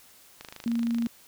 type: click train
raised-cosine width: 0.2 ms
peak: -23 dBFS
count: 18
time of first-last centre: 0.41-1.061 s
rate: 26.1 Hz
type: tone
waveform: sine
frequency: 233.1 Hz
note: A#3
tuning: in tune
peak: -24 dBFS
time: 0.66-1.07 s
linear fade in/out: 2 ms
effects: white hiss -55 dBFS RMS until 1.27 s